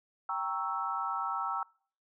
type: chord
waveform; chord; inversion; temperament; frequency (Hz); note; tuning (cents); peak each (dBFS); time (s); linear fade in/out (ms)
sine; G diminished seventh; none; equal; 784 / 932.3 / 1108.7 / 1318.5; G5 / Bb5 / Db6 / Fb6; 0 / 0 / 0 / 0; -38 / -37 / -39 / -34; 0.29-1.63; 2
effects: noise-tail reverb RT60 0.5 s tail -26 dB re dry